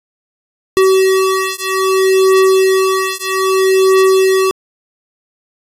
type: beating tone pair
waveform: square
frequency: 380 / 380.62 Hz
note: F#4 / F#4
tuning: +46 / +49 cents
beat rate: 0.62 Hz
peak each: -13 dBFS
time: 0.77-4.51 s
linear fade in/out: 0 ms
effects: resampled to 32000 Hz